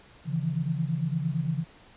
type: tone cluster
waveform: sine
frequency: 138.5 / 160.2 / 169 Hz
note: C#3 / E3 / E3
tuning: -1 / -49 / +43 cents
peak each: -30 dBFS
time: 0.25-1.65 s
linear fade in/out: 50 ms
effects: pink hiss -54 dBFS RMS until 1.96 s + resampled to 8000 Hz